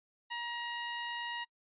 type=tone; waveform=15% pulse; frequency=949 Hz; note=A#5; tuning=31 cents sharp; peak=-30 dBFS; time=0.3-1.45 s; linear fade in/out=20 ms; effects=noise-tail reverb RT60 0.1 s tail -24 dB re dry + resampled to 8000 Hz